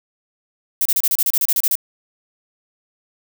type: noise bursts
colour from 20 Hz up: violet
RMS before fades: -17 dBFS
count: 13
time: 0.81-1.754 s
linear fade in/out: 2 ms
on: 44 ms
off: 31 ms
effects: none